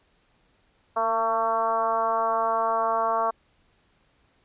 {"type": "tone with frequency modulation", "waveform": "sine", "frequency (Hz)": 901, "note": "A5", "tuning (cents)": 41, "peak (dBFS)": -21, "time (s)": [0.96, 3.31], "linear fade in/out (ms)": 10, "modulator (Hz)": 223, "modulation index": 1.6, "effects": ["pink hiss -65 dBFS RMS until 4.44 s", "resampled to 8000 Hz"]}